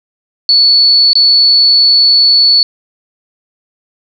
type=tone with dropouts; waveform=sine; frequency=4435 Hz; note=C#8; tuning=in tune; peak=-4 dBFS; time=0.49-2.63 s; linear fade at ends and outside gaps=1 ms; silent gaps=1.132-1.154 s; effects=none